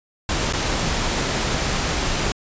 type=noise with dropouts; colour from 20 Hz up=pink; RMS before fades=-22 dBFS; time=0.29-2.32 s; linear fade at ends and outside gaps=2 ms; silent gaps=0.526-0.534 s; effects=resampled to 16000 Hz